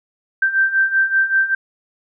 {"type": "beating tone pair", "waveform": "sine", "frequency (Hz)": [1562, 1567.2], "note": ["G6", "G6"], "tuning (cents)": [-7, -1], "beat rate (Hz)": 5.2, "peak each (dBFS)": [-19, -15], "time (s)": [0.42, 1.55], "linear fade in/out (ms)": 5, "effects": []}